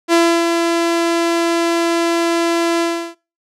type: tone with ADSR envelope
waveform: sawtooth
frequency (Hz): 337.2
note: E4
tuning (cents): +39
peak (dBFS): -5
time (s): 0.08-3.15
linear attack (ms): 50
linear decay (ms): 300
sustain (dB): -5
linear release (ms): 340
effects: noise-tail reverb RT60 0.3 s tail -23 dB re dry + low-pass 9000 Hz 12 dB/octave

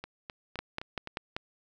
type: two click trains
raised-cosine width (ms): 0.3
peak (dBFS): -23 / -17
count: 5 / 5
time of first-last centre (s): 0.04-1.074 / 0.59-1.365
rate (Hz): 3.87 / 5.16
effects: none

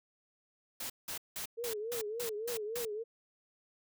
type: noise bursts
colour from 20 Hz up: white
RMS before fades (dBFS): -40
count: 8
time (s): 0.8-2.852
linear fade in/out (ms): 5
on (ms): 99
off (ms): 180
type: tone with vibrato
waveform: sine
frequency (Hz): 447.8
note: A4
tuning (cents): +30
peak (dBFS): -36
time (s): 1.57-3.04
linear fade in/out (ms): 20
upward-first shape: triangle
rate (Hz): 3.5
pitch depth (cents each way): 160
effects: none

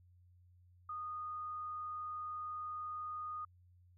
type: tone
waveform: sine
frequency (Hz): 1233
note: D#6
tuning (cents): -16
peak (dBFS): -40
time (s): 0.89-3.45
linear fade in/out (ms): 5
effects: added 89 Hz sine -62 dBFS peak until 3.97 s

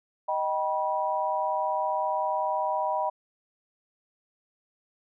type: chord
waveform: sine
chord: Eb augmented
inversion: none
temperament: just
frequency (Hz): 622.3 / 777.8 / 972.3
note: Eb5 / G5 / B5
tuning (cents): 0 / -14 / -27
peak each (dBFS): -30 / -30 / -28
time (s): 0.28-3.1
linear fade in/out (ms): 10
effects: none

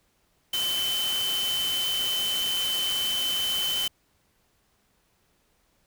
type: tone in noise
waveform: sine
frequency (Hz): 3057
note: G7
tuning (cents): -44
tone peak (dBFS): -25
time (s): 0.53-3.88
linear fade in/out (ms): 5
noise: white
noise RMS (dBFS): -33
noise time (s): 0.53-3.88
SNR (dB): +5
effects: pink hiss -68 dBFS RMS until 5.86 s

